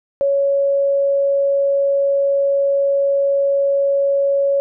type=tone; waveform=sine; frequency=557 Hz; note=C#5; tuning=8 cents sharp; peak=-13 dBFS; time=0.21-4.6 s; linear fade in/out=0 ms; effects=none